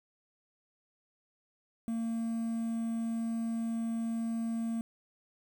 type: tone with quantisation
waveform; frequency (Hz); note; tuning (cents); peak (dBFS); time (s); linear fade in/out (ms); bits
triangle; 228.5; A#3; -34; -29; 1.88-4.81; 0; 9
effects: none